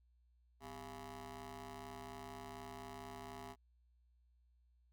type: ring-modulated tone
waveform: 15% pulse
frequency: 146.83 Hz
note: D3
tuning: in tune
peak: -39 dBFS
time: 0.6-3.56 s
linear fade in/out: 50 ms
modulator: 546 Hz
effects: added 60 Hz sine -69 dBFS peak until 4.92 s